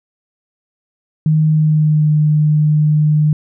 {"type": "tone with pitch glide", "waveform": "sine", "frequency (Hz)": [155.56, 151.74], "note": ["D#3", "D#3"], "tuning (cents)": [0, -43], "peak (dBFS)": -9, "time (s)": [1.26, 3.33], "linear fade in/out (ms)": 2, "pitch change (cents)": -43, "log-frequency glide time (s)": [1.47, 2.12], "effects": []}